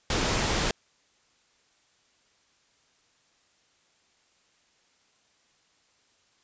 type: noise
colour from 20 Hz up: pink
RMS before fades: -26 dBFS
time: 0.1-0.71 s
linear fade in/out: 2 ms
effects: white hiss -66 dBFS RMS until 6.43 s + resampled to 16000 Hz